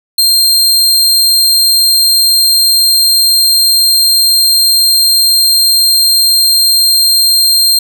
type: tone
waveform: sawtooth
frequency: 4186 Hz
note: C8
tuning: in tune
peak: -3 dBFS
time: 0.18-7.79 s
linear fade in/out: 5 ms
effects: none